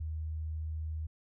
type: tone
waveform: sine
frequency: 78.6 Hz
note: D#2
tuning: 18 cents sharp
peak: -34 dBFS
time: 0-1.07 s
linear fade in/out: 10 ms
effects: none